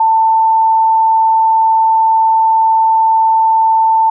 sine tone, 891 Hz, A5, 22 cents sharp, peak -7 dBFS, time 0-4.1 s, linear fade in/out 5 ms, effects none

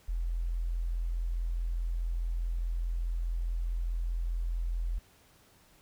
sine tone, 42.38 Hz, E1, 49 cents sharp, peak -29 dBFS, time 0.08-4.99 s, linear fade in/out 10 ms, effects pink hiss -62 dBFS RMS until 5.81 s

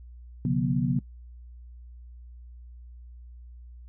sine tone cluster, 130 / 145.3 / 180.2 / 240.4 Hz, C3 / D3 / F#3 / B3, -11 / -18 / -45 / -46 cents, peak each -28 dBFS, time 0.45-0.99 s, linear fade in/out 2 ms, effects noise-tail reverb RT60 0.1 s tail -21 dB re dry + added 60 Hz sine -43 dBFS peak until 3.88 s

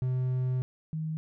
triangle / sine tone pair in turn, 127.8 / 157.59 Hz, C3 / D#3, -40 / +22 cents, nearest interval major third, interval 362 cents, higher second, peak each -24 / -30 dBFS, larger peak first, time 0.02-0.62 / 0.93-1.17 s, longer first, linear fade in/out 0 ms, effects none

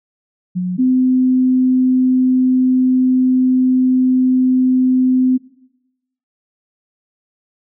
sine tone pair in turn, 181.1 / 256.1 Hz, F#3 / C4, -37 / -37 cents, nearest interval tritone, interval 600 cents, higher second, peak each -15 / -10 dBFS, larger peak second, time 0.55-0.78 / 0.78-5.38 s, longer second, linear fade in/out 20 ms, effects noise-tail reverb RT60 0.9 s tail -18 dB re dry

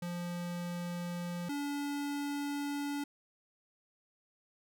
square tone pair in turn, 174.61 / 286.6 Hz, F3 / D4, 0 / -42 cents, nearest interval major sixth, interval 858 cents, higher second, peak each -37 / -35 dBFS, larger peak second, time 0.02-1.49 / 1.49-3.04 s, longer second, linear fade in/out 5 ms, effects none

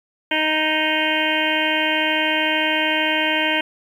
harmonic tone, 311.1 Hz, D#4, in tune, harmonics 1 / 2 / 3 / 5 / 6 / 7 / 8 / 9 / 10, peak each -26 / -26 / -26 / -26 / -26 / -26 / -26 / -26 / -26 dBFS, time 0.31-3.61 s, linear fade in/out 5 ms, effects 8-bit

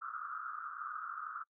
white band-pass noise, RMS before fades -43 dBFS, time 0.01-1.44 s, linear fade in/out 20 ms, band 1200 to 1400 Hz, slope 96 dB/octave, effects noise-tail reverb RT60 0.1 s tail -25 dB re dry

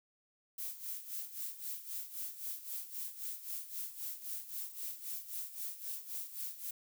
violet noise with tremolo, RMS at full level -40 dBFS, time 0.58-6.71 s, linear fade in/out 5 ms, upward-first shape sine, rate 3.8 Hz, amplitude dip 75%, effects none

